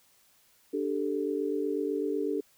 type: chord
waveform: sine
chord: D suspended fourth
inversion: none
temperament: equal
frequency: 293.7 / 392 / 440 Hz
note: D4 / G4 / A4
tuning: 0 / 0 / 0 cents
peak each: -32 dBFS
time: 0.73-2.41 s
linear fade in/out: 10 ms
effects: white hiss -64 dBFS RMS until 2.57 s